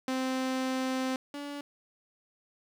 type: tone pair in turn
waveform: sawtooth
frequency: 260.2 / 287.1 Hz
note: C4 / D4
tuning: -9 / -39 cents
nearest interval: major second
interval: 170 cents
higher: second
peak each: -25 / -33 dBFS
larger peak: first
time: 0.08-1.16 / 1.34-1.61 s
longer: first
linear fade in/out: 2 ms
effects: low-pass 8000 Hz 12 dB/octave + 9-bit